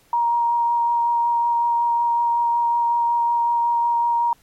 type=tone with vibrato; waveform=sine; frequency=942 Hz; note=A#5; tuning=18 cents sharp; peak=-16 dBFS; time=0.13-4.33 s; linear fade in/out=2 ms; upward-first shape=sine; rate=5.4 Hz; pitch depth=9 cents each way; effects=pink hiss -57 dBFS RMS until 4.42 s + MP3 64 kbps